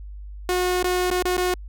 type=tone with dropouts; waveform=sawtooth; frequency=362.4 Hz; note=F#4; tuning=36 cents flat; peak=-16 dBFS; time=0.49-1.54 s; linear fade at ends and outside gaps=1 ms; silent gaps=0.828-0.842 / 1.102-1.112 / 1.225-1.253 / 1.369-1.379 s; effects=added 50 Hz sine -34 dBFS peak until 1.68 s